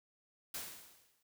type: noise with exponential decay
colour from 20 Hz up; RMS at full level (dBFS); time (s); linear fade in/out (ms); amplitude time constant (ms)
white; -40; 0.54-1.23; 5; 150
effects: none